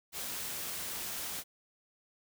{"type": "noise", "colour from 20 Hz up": "white", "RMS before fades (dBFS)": -39, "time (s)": [0.12, 1.44], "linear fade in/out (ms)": 50, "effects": []}